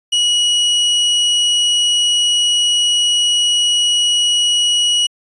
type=tone; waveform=40% pulse; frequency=2915 Hz; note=F#7; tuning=26 cents flat; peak=-11 dBFS; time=0.12-5.07 s; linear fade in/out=10 ms; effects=resampled to 24000 Hz